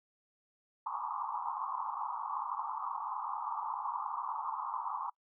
pink band-pass noise, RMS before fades -38 dBFS, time 0.86-5.1 s, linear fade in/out 5 ms, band 830 to 1200 Hz, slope 96 dB/octave, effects noise-tail reverb RT60 0.1 s tail -25 dB re dry

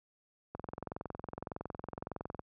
click train, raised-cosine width 1 ms, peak -25 dBFS, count 41, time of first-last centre 0.55-2.393 s, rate 21.7 Hz, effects high-pass 60 Hz 12 dB/octave

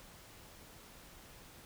silence, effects pink hiss -56 dBFS RMS until 1.65 s

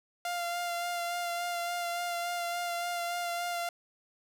sawtooth tone with vibrato, 696 Hz, F5, 6 cents flat, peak -28 dBFS, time 0.25-3.69 s, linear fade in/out 2 ms, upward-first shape sine, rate 3.5 Hz, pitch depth 18 cents each way, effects none

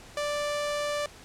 sawtooth tone, 587.3 Hz, D5, in tune, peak -24 dBFS, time 0.17-1.06 s, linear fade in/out 2 ms, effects pink hiss -49 dBFS RMS until 1.24 s + low-pass 9000 Hz 12 dB/octave

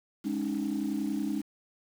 sine chord, Ab suspended fourth, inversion none, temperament equal with one note detuned, 207.7 / 277.2 / 308.1 Hz, Ab3 / Db4 / Eb4, 0 / 0 / -17 cents, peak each -32 dBFS, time 0.24-1.42 s, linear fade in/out 20 ms, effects tanh soft clip ceiling -22 dBFS + 8-bit

